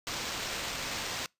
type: noise with sample-and-hold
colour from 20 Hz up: white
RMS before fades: -36 dBFS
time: 0.07-1.26 s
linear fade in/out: 0 ms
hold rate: 11025 Hz
effects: noise-tail reverb RT60 0.2 s tail -25 dB re dry + resampled to 32000 Hz